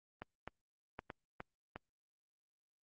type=clicks; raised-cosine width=0.5 ms; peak=-28 dBFS; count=6; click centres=0.22 / 0.476 / 0.991 / 1.102 / 1.404 / 1.76 s; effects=Opus 32 kbps